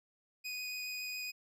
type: tone with vibrato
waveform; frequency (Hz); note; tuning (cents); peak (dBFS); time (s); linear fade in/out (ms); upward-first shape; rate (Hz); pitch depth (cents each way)
25% pulse; 2489; D#7; 0; -35; 0.44-1.32; 20; triangle; 7.2; 8
effects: none